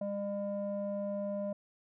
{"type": "tone with low-pass filter", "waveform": "square", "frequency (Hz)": 201.5, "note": "G3", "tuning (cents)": 48, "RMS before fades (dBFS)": -36, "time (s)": [0.01, 1.53], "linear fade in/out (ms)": 5, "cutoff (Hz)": 680, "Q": 9.8, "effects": []}